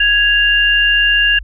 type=tone pair together; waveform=sine; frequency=1661.2 / 2794 Hz; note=G#6 / F7; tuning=0 / 0 cents; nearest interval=major sixth; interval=900 cents; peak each=-12 dBFS; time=0-1.39 s; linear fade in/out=5 ms; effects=added 50 Hz sine -27 dBFS peak until 1.43 s